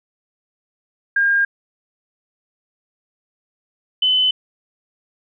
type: tone pair in turn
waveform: sine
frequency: 1612 / 3026 Hz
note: G6 / F#7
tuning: +48 / +38 cents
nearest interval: major seventh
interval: 1090 cents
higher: second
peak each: -13 dBFS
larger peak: neither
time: 1.16-1.45 / 4.02-4.31 s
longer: neither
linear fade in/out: 5 ms
effects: none